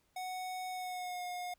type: tone with pitch glide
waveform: square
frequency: 740 to 717.7 Hz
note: F#5 to F5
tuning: 0 to +47 cents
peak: -39 dBFS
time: 0.16-1.54 s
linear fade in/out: 5 ms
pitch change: -53 cents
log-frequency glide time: 0.69-1.24 s
effects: pink hiss -75 dBFS RMS until 1.58 s